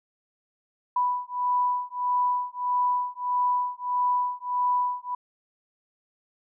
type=beating tone pair; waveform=sine; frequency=987.8 / 989.4 Hz; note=B5 / B5; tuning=0 / +3 cents; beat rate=1.6 Hz; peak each=-26 dBFS; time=0.96-5.15 s; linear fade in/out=5 ms; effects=none